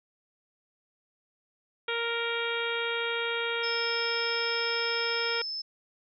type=harmonic tone; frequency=466.2 Hz; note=A#4; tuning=in tune; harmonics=1 / 2 / 3 / 4 / 5 / 6 / 7 / 8; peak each=-33 / -39 / -34 / -39 / -35 / -41 / -37 / -41 dBFS; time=1.88-5.42 s; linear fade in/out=5 ms
type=tone; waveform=sine; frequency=5250 Hz; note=E8; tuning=8 cents flat; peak=-32 dBFS; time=3.63-5.62 s; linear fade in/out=10 ms
effects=none